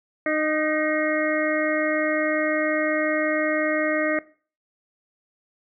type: harmonic tone with a mistuned harmonic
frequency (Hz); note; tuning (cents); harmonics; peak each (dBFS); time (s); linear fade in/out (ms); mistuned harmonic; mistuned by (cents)
307.6; D#4; -20; 1 / 2 / 4 / 5 / 6 / 7; -26 / -24 / -32 / -33 / -28 / -31; 0.26-4.19; 2; 6; +35
effects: noise-tail reverb RT60 0.4 s tail -19 dB re dry